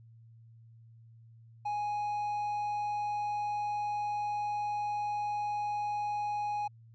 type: tone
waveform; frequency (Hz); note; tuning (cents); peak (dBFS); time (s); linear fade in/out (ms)
triangle; 830.6; G#5; 0; -29; 1.65-6.68; 10
effects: added 114 Hz sine -53 dBFS peak until 6.94 s + resampled to 16000 Hz